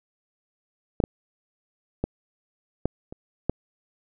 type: clicks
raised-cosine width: 2 ms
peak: -8 / -8 / -11 / -9 / -24 / -8 dBFS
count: 6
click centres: 1.002 / 1.039 / 2.04 / 2.856 / 3.125 / 3.496 s
effects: none